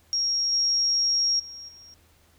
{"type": "tone with level steps", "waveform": "sine", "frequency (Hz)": 5588, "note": "F8", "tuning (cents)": 0, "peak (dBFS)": [-22, -20, -38, -46], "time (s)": [0.13, 1.94], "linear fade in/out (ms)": 0, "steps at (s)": [0.52, 1.39, 1.68], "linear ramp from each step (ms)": 10, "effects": ["added 82 Hz sine -61 dBFS peak until 2.38 s", "pink hiss -61 dBFS RMS until 2.38 s"]}